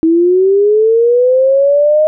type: linear sweep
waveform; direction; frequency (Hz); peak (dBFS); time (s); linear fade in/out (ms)
sine; up; 319.5 to 622.3; -6; 0.03-2.07; 0
effects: none